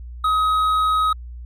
triangle tone with hard clipping, 1266 Hz, D#6, 30 cents sharp, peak -17 dBFS, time 0.24-1.13 s, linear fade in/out 5 ms, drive 8 dB, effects added 60 Hz sine -32 dBFS peak until 1.45 s

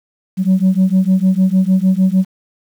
sine beating tone pair, 184.8 / 191.4 Hz, F#3 / G3, -2 / -41 cents, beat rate 6.6 Hz, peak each -11 dBFS, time 0.37-2.25 s, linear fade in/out 50 ms, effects tanh soft clip ceiling -6 dBFS + 7-bit

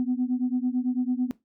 sine beating tone pair, 246.9 / 255.9 Hz, B3 / C4, 0 / -38 cents, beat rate 9 Hz, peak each -25 / -26 dBFS, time 0-1.31 s, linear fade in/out 0 ms, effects noise-tail reverb RT60 0.2 s tail -19 dB re dry + tanh soft clip ceiling -17 dBFS

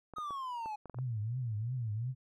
clicks, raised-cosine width 1 ms, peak -33 dBFS, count 8, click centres 0.137 / 0.184 / 0.307 / 0.659 / 0.857 / 0.897 / 0.945 / 0.987 s
triangle exponential sweep, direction down, 1266 to 830.6 Hz, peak -35 dBFS, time 0.16-0.76 s, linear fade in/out 10 ms
sine tone with vibrato, 116.2 Hz, A#2, 5 cents flat, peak -33 dBFS, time 0.94-2.15 s, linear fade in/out 50 ms, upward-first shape triangle, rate 2.8 Hz, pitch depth 220 cents each way
effects none

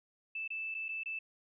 sine tone with dropouts, 2637 Hz, E7, in tune, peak -36 dBFS, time 0.35-1.19 s, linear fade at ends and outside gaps 5 ms, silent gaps 0.478-0.503 / 0.744-0.748 / 0.884-0.889 / 1.035-1.058 s, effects none

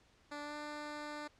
10% pulse tone with pitch glide, 292.7 to 297.5 Hz, D4 to D4, -6 to +22 cents, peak -34 dBFS, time 0.31-1.28 s, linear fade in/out 10 ms, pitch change +28 cents, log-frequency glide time 0.42-0.55 s, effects pink hiss -68 dBFS RMS until 1.39 s + low-pass 6000 Hz 12 dB/octave

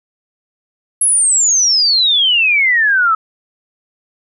sine exponential sweep, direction down, 10950 to 1279 Hz, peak -9 dBFS, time 1.01-3.15 s, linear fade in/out 5 ms, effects none

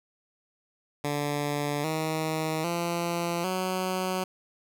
10% pulse tone with pitch steps, 145.7 / 157.97 / 171.28 / 185.7 Hz, D3 / D#3 / F3 / F#3, -13 / +27 / -33 / +7 cents, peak -19 dBFS, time 1.04-4.24 s, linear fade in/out 5 ms, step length 800 ms, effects none

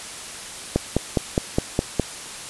click train, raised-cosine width 2 ms, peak -4 dBFS, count 7, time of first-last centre 0.76-1.997 s, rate 4.85 Hz, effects white hiss -35 dBFS RMS until 2.49 s + resampled to 24000 Hz

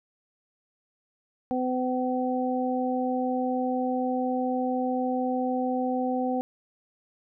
harmonic tone, 253.7 Hz, B3, 47 cents sharp, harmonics 1 / 2 / 3, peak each -27 / -30 / -30 dBFS, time 1.51-6.41 s, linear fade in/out 0 ms, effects none

